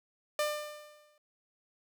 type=tone with exponential decay; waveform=sawtooth; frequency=598 Hz; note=D5; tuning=31 cents sharp; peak=-23 dBFS; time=0.39-1.18 s; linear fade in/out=2 ms; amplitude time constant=170 ms; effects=none